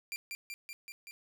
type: tone with echo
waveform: sawtooth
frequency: 2374 Hz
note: D7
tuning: 18 cents sharp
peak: -33 dBFS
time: 0.12-0.16 s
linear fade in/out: 0 ms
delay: 190 ms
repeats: 5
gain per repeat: -2 dB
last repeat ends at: 1.11 s
effects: none